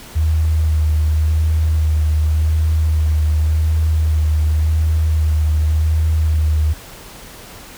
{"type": "tone with vibrato", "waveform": "sine", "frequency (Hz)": 78, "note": "D#2", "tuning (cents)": 5, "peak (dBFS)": -12, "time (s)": [0.15, 6.74], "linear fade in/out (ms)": 20, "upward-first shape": "sine", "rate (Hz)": 0.89, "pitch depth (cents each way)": 24, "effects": ["pink hiss -37 dBFS RMS until 7.77 s"]}